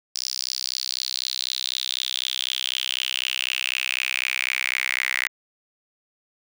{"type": "tone with high-pass filter sweep", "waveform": "sawtooth", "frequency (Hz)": 64, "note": "C2", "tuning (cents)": -38, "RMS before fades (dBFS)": -27, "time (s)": [0.15, 5.28], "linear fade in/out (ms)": 5, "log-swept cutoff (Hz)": [5100, 2000], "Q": 5.7, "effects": []}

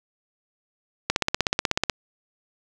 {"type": "click train", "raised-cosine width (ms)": 0.2, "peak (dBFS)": -3, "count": 14, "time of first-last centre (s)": [1.1, 1.898], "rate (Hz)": 16.3, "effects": []}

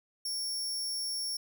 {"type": "tone", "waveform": "sawtooth", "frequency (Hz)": 5480, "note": "F8", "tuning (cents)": -34, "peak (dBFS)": -30, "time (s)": [0.25, 1.37], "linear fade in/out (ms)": 5, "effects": []}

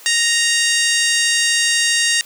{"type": "harmonic tone", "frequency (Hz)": 932.3, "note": "A#5", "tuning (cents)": 0, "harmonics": [2, 3, 4, 5, 6, 7, 8, 9, 10], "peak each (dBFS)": [-19, -21, -22, -23, -24, -24, -25, -26, -26], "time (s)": [0.06, 2.21], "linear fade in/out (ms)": 0, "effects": ["white hiss -41 dBFS RMS until 2.25 s", "high-pass 300 Hz 12 dB/octave"]}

